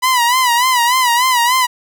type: tone with vibrato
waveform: sawtooth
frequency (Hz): 987.8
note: B5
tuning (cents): 0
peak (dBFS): -7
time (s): 0.02-1.67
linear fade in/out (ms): 20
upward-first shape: sine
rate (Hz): 3.4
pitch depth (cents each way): 93
effects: none